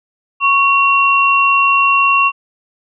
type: tone pair together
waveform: sine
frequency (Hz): 1108.7 / 2739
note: C#6 / F7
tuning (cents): 0 / -34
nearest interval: octave + major third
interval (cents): 1566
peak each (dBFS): -11 / -12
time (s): 0.4-2.32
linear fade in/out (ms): 50
effects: none